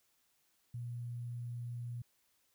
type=tone with sample-and-hold; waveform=sine; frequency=120 Hz; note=B2; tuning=49 cents flat; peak=-39 dBFS; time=0.74-2.02 s; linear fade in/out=5 ms; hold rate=11025 Hz; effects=white hiss -75 dBFS RMS until 2.54 s